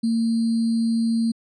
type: tone with sample-and-hold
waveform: sine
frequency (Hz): 228.4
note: A#3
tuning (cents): -35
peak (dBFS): -18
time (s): 0.03-1.32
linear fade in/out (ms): 10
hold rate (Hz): 4410
effects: resampled to 22050 Hz